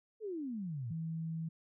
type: exponential sweep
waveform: sine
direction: down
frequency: 458.1 to 102 Hz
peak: -37 dBFS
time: 0.2-0.94 s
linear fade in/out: 50 ms
type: tone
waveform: sine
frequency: 162.5 Hz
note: E3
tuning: 24 cents flat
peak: -36 dBFS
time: 0.9-1.49 s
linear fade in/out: 10 ms
effects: none